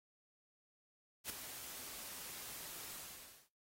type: noise with ADSR envelope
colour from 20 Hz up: white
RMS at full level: -40 dBFS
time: 1.24-3.49 s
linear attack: 59 ms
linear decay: 4 ms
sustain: -9 dB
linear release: 550 ms
effects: noise-tail reverb RT60 0.4 s tail -26 dB re dry + AAC 48 kbps